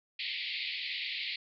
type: band-pass noise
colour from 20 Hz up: pink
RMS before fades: -37 dBFS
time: 0.19-1.36 s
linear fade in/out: 5 ms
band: 2000 to 4600 Hz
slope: 96 dB/octave
effects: none